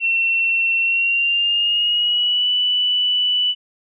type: tone with pitch glide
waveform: sine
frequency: 2709 to 2971 Hz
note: E7 to F#7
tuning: +47 to +6 cents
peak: -15 dBFS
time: 0-3.55 s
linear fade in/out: 50 ms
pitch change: +159 cents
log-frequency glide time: 0.8-2.49 s
effects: none